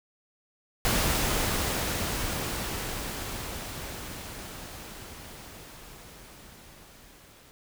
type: noise with level ramp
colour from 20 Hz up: pink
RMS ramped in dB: -25 to -54 dBFS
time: 0.85-7.51 s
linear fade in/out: 0 ms
effects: none